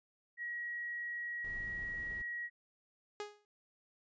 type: tone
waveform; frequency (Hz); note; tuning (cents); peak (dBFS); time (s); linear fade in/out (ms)
sine; 1906; A#6; +38; -38; 0.37-2.5; 50
type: noise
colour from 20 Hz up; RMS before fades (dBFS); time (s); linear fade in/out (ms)
brown; -50; 1.44-2.22; 5
type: tone with exponential decay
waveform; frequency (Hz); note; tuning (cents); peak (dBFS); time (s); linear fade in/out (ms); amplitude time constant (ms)
sawtooth; 415.3; G#4; 0; -33; 3.2-3.45; 1; 53
effects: resampled to 16000 Hz